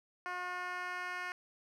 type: tone with band-pass filter sweep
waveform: 10% pulse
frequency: 360 Hz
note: F#4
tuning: 47 cents flat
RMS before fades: -40 dBFS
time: 0.26-1.32 s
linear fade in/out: 0 ms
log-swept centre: 1200 to 1800 Hz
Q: 1.1
effects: none

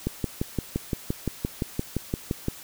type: click train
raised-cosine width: 3 ms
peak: -12 dBFS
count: 15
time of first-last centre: 0.07-2.484 s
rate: 5.8 Hz
effects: white hiss -44 dBFS RMS until 2.63 s

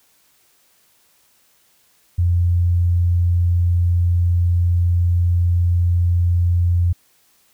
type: tone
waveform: sine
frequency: 87.31 Hz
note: F2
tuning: in tune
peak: -13 dBFS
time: 2.18-6.93 s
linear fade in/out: 10 ms
effects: white hiss -58 dBFS RMS until 7.53 s

